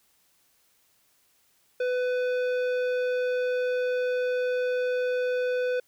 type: tone with tanh clipping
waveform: sine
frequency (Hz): 499.6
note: B4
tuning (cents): +20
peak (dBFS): -26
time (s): 1.8-5.8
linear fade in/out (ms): 5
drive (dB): 13
effects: white hiss -66 dBFS RMS until 5.87 s